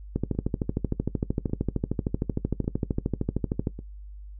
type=two click trains; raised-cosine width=3 ms; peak=-24 / -12 dBFS; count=4 / 47; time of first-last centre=0.35-3.79 / 0.16-3.671 s; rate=0.872 / 13.1 Hz; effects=noise-tail reverb RT60 0.1 s tail -17 dB re dry + added 50 Hz sine -39 dBFS peak until 4.39 s